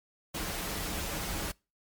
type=noise with comb filter; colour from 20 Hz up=pink; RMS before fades=-35 dBFS; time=0.34-1.52 s; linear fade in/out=10 ms; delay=8 ms; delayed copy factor=-0.5; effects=noise-tail reverb RT60 0.3 s tail -26 dB re dry + MP3 96 kbps